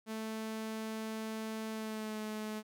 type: tone with pitch glide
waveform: sawtooth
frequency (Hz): 220 to 215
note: A3 to A3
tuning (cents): 0 to -40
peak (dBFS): -34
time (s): 0.06-2.63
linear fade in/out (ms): 50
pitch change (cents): -40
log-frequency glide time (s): 1.71-2.19
effects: none